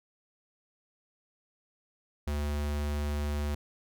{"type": "tone", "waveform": "square", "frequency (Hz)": 73.42, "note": "D2", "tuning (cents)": 0, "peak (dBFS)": -30, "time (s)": [2.27, 3.55], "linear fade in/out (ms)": 5, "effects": []}